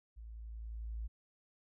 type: tone with level ramp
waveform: sine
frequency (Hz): 55.6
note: A1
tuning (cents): +19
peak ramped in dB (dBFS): -47 to -37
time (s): 0.16-1.08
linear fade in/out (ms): 20
effects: none